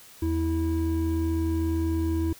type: tone pair together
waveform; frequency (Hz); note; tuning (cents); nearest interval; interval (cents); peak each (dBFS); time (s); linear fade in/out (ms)
triangle; 81.62 / 326.5; E2 / E4; -17 / -17; 2 octaves; 2400; -24; 0.22-2.33; 5
effects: white hiss -50 dBFS RMS until 2.39 s